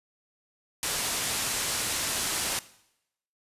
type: low-pass noise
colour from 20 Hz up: white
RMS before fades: -30 dBFS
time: 0.83-2.59 s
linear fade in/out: 0 ms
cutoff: 11000 Hz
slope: 24 dB/octave
effects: noise-tail reverb RT60 0.8 s tail -18 dB re dry + resampled to 32000 Hz